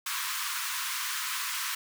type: high-pass noise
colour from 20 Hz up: pink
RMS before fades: -33 dBFS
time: 0.06-1.75 s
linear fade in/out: 5 ms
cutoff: 980 Hz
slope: 96 dB/octave
effects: none